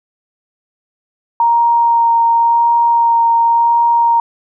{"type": "tone with vibrato", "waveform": "sine", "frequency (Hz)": 932.3, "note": "A#5", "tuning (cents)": 0, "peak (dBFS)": -8, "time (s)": [1.4, 4.2], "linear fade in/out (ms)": 2, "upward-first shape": "sine", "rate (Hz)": 0.92, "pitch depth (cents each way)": 10, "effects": []}